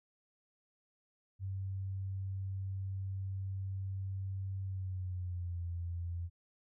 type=tone with pitch glide; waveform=sine; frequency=96.2 to 86.2 Hz; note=G2 to F2; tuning=-32 to -22 cents; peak=-36 dBFS; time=1.39-6.3 s; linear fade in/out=50 ms; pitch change=-190 cents; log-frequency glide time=4.63-5.64 s; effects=none